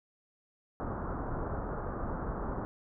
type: low-pass noise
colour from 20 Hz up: pink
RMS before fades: -36 dBFS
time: 0.8-2.65 s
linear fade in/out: 0 ms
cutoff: 1400 Hz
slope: 48 dB/octave
effects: none

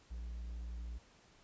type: tone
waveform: triangle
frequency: 58.27 Hz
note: A#1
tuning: in tune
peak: -39 dBFS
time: 0.1-0.99 s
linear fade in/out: 20 ms
effects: pink hiss -65 dBFS RMS until 1.43 s + resampled to 16000 Hz

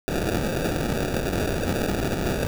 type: noise with sample-and-hold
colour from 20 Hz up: blue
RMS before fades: -25 dBFS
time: 0.08-2.47 s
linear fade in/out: 0 ms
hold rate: 1050 Hz
effects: none

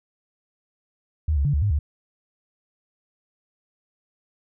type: tone with pitch steps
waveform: sine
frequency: 77.3 / 70 / 143.6 / 72.8 / 102.5 / 73.8 Hz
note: D#2 / C#2 / D3 / D2 / G#2 / D2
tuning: -11 / +18 / -39 / -15 / -22 / +9 cents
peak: -18 dBFS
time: 1.28-1.79 s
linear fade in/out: 5 ms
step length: 85 ms
effects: none

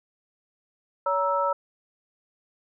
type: tone cluster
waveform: sine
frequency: 564 / 941 / 1316 Hz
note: C#5 / A#5 / E6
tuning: +30 / +16 / -3 cents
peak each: -26 dBFS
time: 1.06-1.53 s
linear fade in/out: 5 ms
effects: none

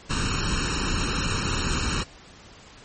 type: noise with comb filter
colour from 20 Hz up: pink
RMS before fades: -25 dBFS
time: 0.09-2.04 s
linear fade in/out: 20 ms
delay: 0.73 ms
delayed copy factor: +0.8
effects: pink hiss -48 dBFS RMS until 2.84 s + MP3 32 kbps

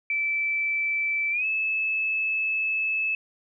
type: tone with pitch glide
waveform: sine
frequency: 2322 to 2606 Hz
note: D7 to E7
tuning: -20 to -20 cents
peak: -23 dBFS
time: 0.1-3.15 s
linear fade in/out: 2 ms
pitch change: +200 cents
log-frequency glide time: 1.31-1.46 s
effects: none

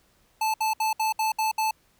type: tone bursts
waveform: square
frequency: 874 Hz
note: A5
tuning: 12 cents flat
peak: -23 dBFS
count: 7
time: 0.41-1.71 s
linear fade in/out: 5 ms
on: 130 ms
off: 65 ms
effects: pink hiss -64 dBFS RMS until 1.99 s

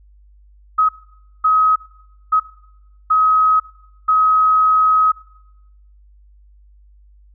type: tone bursts at uneven times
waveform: sine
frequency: 1270 Hz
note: D#6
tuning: 35 cents sharp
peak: -10 dBFS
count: 5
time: 0.78-0.89 / 1.44-1.76 / 2.32-2.4 / 3.1-3.6 / 4.08-5.12 s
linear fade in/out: 10 ms
effects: noise-tail reverb RT60 0.9 s tail -20 dB re dry + added 50 Hz sine -45 dBFS peak until 7.34 s

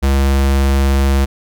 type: tone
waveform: square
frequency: 68.3 Hz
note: C#2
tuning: 25 cents flat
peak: -11 dBFS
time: 0.02-1.26 s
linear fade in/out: 20 ms
effects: none

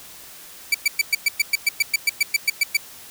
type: tone bursts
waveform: sawtooth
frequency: 2311 Hz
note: D7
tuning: 28 cents flat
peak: -11 dBFS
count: 16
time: 0.72-2.77 s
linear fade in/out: 5 ms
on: 25 ms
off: 110 ms
effects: white hiss -42 dBFS RMS until 3.1 s

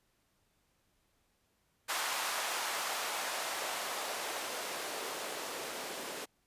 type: noise with band-pass filter sweep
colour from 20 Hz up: blue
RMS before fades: -38 dBFS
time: 1.88-6.26 s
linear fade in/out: 20 ms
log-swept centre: 960 to 380 Hz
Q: 1.2
effects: pink hiss -75 dBFS RMS until 6.46 s + resampled to 32000 Hz

